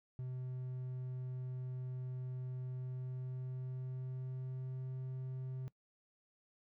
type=tone with pitch glide; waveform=triangle; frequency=127.6 to 129.83 Hz; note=C3 to C3; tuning=-43 to -13 cents; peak=-38 dBFS; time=0.19-5.68 s; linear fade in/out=0 ms; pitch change=+30 cents; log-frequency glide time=2.68-4.95 s; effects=noise-tail reverb RT60 0.1 s tail -20 dB re dry